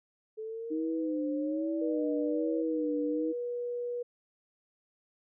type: exponential two-way sweep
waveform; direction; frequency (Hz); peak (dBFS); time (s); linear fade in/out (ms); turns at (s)
sine; up then down; 433.1 to 622.3 to 543; -36; 0.37-2.63; 20; 2.11
type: tone with vibrato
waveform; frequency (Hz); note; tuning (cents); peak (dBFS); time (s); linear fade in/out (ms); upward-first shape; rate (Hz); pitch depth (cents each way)
sine; 309.9; D#4; -7; -30; 0.7-3.33; 20; sine; 1.2; 80
type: tone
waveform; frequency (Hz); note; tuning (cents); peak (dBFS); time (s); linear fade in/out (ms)
sine; 484.1; B4; -35; -32; 1.81-4.03; 10
effects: none